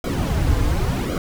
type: noise with flanger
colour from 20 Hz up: brown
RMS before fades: -20 dBFS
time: 0.04-1.18 s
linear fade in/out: 2 ms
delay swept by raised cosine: 1.1 to 5.4 ms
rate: 0.91 Hz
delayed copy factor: -0.75
effects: none